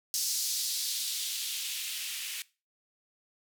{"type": "noise with band-pass filter sweep", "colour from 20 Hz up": "violet", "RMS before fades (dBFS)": -34, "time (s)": [0.14, 2.42], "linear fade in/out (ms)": 0, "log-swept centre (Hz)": [5300, 2400], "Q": 1.9, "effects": ["noise-tail reverb RT60 0.3 s tail -20 dB re dry"]}